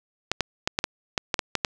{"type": "clicks", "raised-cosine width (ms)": 0.2, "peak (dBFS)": -5, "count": 10, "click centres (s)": [0.316, 0.407, 0.675, 0.789, 0.841, 1.178, 1.342, 1.392, 1.553, 1.648], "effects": []}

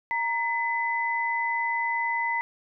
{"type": "tone pair together", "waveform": "sine", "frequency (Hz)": [932.3, 2010], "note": ["A#5", "B6"], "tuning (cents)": [0, 30], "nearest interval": "octave + minor second", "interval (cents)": 1330, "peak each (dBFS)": -27, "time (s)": [0.11, 2.41], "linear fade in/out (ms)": 0, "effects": []}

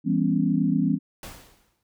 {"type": "chord", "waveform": "sine", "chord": "C# half-diminished seventh", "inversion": "first", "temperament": "just", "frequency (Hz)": [166.31, 199.57, 249.5, 277.2], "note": ["E3", "G3", "B3", "C#4"], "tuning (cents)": [16, 31, 18, 0], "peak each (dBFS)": -25, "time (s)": [0.04, 0.99], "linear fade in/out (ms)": 50}
{"type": "noise with exponential decay", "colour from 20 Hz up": "pink", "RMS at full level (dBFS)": -37, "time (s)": [1.23, 1.83], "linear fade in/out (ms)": 2, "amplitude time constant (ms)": 130}
{"effects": []}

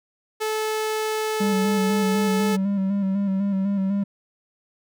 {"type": "tone", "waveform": "sawtooth", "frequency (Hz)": 434, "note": "A4", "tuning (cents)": -24, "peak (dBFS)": -19, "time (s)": [0.4, 2.57], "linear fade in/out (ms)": 20}
{"type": "tone with vibrato", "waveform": "triangle", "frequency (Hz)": 196, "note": "G3", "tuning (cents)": 0, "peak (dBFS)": -18, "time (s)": [1.4, 4.04], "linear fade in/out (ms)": 10, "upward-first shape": "square", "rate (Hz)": 4, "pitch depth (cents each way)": 37}
{"effects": []}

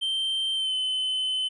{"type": "tone with pitch glide", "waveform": "triangle", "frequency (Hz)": [3131, 3044], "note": ["G7", "F#7"], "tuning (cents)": [-3, 48], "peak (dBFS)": -23, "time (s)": [0.01, 1.49], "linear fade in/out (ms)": 20, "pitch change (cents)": -49, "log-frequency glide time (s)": [0.54, 0.74], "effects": ["resampled to 24000 Hz"]}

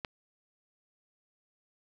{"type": "click", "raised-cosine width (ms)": 0.3, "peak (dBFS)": -19, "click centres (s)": 0.048, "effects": []}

